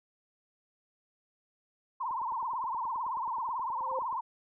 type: tone with vibrato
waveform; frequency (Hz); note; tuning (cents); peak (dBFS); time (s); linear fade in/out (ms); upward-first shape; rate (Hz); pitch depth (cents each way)
sine; 975; B5; -23; -31; 2-4.21; 10; triangle; 18; 200
type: click train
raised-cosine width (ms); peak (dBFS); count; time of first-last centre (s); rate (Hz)
1; -38; 20; 2.11-4.127; 9.42
type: tone with exponential growth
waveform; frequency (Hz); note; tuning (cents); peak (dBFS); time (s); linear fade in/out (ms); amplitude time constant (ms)
sine; 524; C5; +2; -30; 3.67-3.99; 2; 68
effects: none